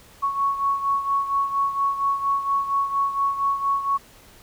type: beating tone pair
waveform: sine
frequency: 1108.7 / 1113 Hz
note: C#6 / C#6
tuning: 0 / +7 cents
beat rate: 4.3 Hz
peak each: -21 / -27 dBFS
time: 0.22-3.98 s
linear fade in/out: 20 ms
effects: pink hiss -50 dBFS RMS until 4.42 s